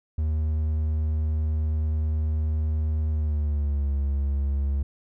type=tone with pitch glide; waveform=triangle; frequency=77.4 to 69.76 Hz; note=D#2 to C#2; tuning=-9 to +12 cents; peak=-20 dBFS; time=0.18-4.83 s; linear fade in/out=5 ms; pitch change=-179 cents; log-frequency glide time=3.11-3.92 s; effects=none